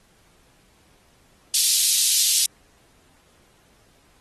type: high-pass noise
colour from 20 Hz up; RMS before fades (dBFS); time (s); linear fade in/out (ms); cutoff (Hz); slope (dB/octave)
pink; -19; 1.54-2.46; 2; 3800; 24
effects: pink hiss -59 dBFS RMS until 4.2 s + AAC 32 kbps